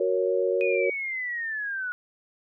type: chord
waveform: sine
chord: F# major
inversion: none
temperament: equal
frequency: 370 / 466.2 / 554.4 Hz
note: F#4 / A#4 / C#5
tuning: 0 / 0 / 0 cents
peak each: -26 dBFS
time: 0-0.9 s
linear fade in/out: 5 ms
type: linear sweep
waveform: sine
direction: down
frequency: 2494 to 1446 Hz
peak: -28 dBFS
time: 0.61-1.92 s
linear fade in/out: 0 ms
effects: none